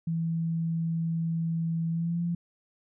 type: tone with pitch glide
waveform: sine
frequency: 164.81 to 171.61 Hz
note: E3 to F3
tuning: 0 to -30 cents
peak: -26 dBFS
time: 0.07-2.35 s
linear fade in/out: 5 ms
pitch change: +70 cents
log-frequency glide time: 1.9-2.22 s
effects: none